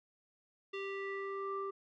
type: tone with low-pass filter sweep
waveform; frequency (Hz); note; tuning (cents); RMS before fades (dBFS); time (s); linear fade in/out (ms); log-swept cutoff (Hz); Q
square; 392.8; G4; +4; -40; 0.73-1.71; 10; 3100 to 1000; 3.5
effects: none